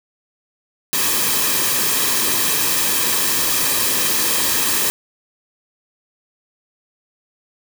white noise with comb filter, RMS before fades -18 dBFS, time 0.93-4.9 s, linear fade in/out 0 ms, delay 1.4 ms, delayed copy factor -0.55, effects none

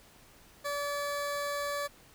20% pulse tone, 575 Hz, D5, 37 cents flat, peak -27 dBFS, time 0.64-1.88 s, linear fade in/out 20 ms, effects pink hiss -58 dBFS RMS until 2.14 s

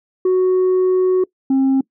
sine tone pair in turn, 370 / 267.6 Hz, F#4 / C4, 0 / +39 cents, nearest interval tritone, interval 561 cents, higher first, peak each -9 dBFS, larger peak neither, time 0.25-1.24 / 1.5-1.81 s, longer first, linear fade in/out 5 ms, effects noise-tail reverb RT60 0.1 s tail -23 dB re dry + tanh soft clip ceiling -11 dBFS

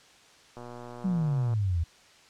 click train, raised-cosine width 1 ms, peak -29 dBFS, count 118, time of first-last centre 0.57-1.537 s, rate 121 Hz
sine exponential sweep, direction down, 195.4 to 79.1 Hz, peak -24 dBFS, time 1.04-1.84 s, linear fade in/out 10 ms
effects white hiss -56 dBFS RMS until 2.29 s + low-pass 6000 Hz 12 dB/octave

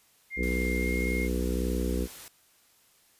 sine tone with pitch glide, 2115 to 2137 Hz, C7 to C7, +18 to +36 cents, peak -32 dBFS, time 0.3-1.29 s, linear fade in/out 50 ms, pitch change +18 cents, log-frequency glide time 0.76-0.99 s
harmonic tone, 61.9 Hz, B1, 5 cents sharp, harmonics 1 / 3 / 4 / 5 / 6 / 7 / 8, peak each -29 / -34 / -35 / -36 / -37 / -37 / -38 dBFS, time 0.36-2.08 s, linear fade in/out 50 ms
white noise, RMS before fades -45 dBFS, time 0.43-2.28 s, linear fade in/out 0 ms
effects white hiss -63 dBFS RMS until 3.19 s + resampled to 32000 Hz

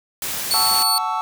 white noise, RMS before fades -26 dBFS, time 0.22-0.83 s, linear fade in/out 2 ms
sawtooth tone, 4435 Hz, C#8, in tune, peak -14 dBFS, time 0.51-0.98 s, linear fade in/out 0 ms
triangle chord, F# minor seventh, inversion none, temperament equal with one note detuned, 740 / 880 / 1122.3 / 1318.5 Hz, F#5 / A5 / C#6 / E6, 0 / 0 / +21 / 0 cents, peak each -26 / -22 / -25 / -24 dBFS, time 0.54-1.21 s, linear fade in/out 0 ms
effects none

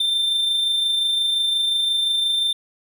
triangle tone with amplitude modulation, 3576 Hz, A7, 27 cents sharp, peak -15 dBFS, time 0-2.53 s, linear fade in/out 5 ms, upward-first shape sine, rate 25.7 Hz, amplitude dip 30%, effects none

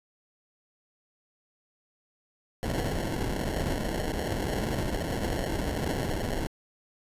pink noise with sample-and-hold, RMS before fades -30 dBFS, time 2.63-6.47 s, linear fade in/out 0 ms, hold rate 1225 Hz, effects resampled to 32000 Hz

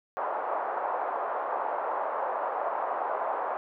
pink band-pass noise, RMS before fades -31 dBFS, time 0.17-3.57 s, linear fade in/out 0 ms, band 600 to 1100 Hz, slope 24 dB/octave, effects none

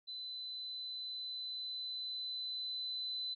sine tone with level ramp, 4019 Hz, B7, 30 cents sharp, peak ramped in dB -42 to -37 dBFS, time 0.07-3.35 s, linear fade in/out 20 ms, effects none

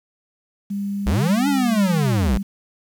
sine tone with pitch glide, 200.3 to 196.75 Hz, G3 to G3, +38 to +7 cents, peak -22 dBFS, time 0.7-2.43 s, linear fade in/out 10 ms, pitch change -31 cents, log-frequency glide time 1.79-2.2 s
square linear two-way sweep, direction up then down, 49.28 to 290 to 49.28 Hz, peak -18 dBFS, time 1.06-2.38 s, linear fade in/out 10 ms, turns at 1.48 s
effects 8-bit

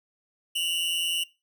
45% pulse tone pair together, 2790 / 2960 Hz, F7 / F#7, -2 / 0 cents, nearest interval minor second, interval 102 cents, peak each -29 / -27 dBFS, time 0.55-1.24 s, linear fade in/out 10 ms, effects noise-tail reverb RT60 0.3 s tail -23 dB re dry

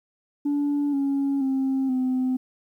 sine tone with pitch steps, 288.3 / 277.4 / 266.8 / 256.7 Hz, D4 / C#4 / C4 / C4, -32 / +1 / +34 / -33 cents, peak -19 dBFS, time 0.45-2.37 s, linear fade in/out 10 ms, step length 480 ms, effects tanh soft clip ceiling -19 dBFS + 10-bit

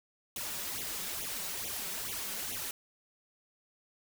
white noise with flanger, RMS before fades -38 dBFS, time 0.36-2.71 s, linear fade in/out 2 ms, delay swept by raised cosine 0.3 to 5.4 ms, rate 2.3 Hz, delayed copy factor +1, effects none

